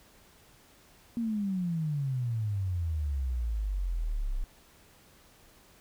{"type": "exponential sweep", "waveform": "sine", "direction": "down", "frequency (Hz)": [237.6, 31.07], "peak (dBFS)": -28, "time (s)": [1.17, 4.44], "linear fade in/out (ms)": 0, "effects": ["pink hiss -59 dBFS RMS until 5.8 s"]}